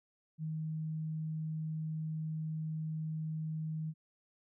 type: tone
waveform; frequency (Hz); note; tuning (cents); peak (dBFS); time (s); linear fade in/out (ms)
sine; 157.3; D#3; +19; -35; 0.38-3.94; 50
effects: none